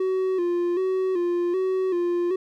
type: tone with vibrato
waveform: triangle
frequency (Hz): 362.4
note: F#4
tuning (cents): -36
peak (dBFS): -19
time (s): 0-2.36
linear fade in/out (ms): 5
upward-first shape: square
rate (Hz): 1.3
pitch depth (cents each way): 63
effects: none